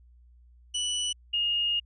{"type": "tone pair in turn", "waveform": ["sawtooth", "sine"], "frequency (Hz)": [2960, 2848], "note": ["F#7", "F7"], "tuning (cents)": [0, 33], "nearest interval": "minor second", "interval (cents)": 67, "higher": "first", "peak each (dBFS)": -24, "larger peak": "neither", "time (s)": [[0.74, 1.13], [1.33, 1.8]], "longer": "second", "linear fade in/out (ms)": 10, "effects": ["added 60 Hz sine -53 dBFS peak until 1.85 s", "resampled to 24000 Hz"]}